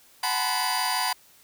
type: tone cluster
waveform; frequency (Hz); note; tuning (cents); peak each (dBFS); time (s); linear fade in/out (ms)
sawtooth; 743 / 864 / 972 / 1018 / 4761; F#5 / A5 / B5 / C6 / D8; +7 / -32 / -28 / -48 / +23; -27; 0.23-1.13; 5
effects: white hiss -56 dBFS RMS until 1.43 s